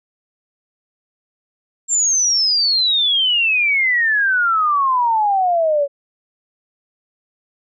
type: exponential sweep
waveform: sine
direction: down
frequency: 7460 to 554.4 Hz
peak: -13 dBFS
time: 1.88-5.88 s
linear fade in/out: 50 ms
effects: none